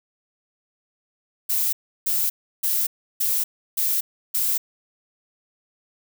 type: noise bursts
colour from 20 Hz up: violet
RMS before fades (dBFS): -22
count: 6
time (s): 1.49-4.58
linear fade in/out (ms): 10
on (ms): 240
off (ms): 330
effects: none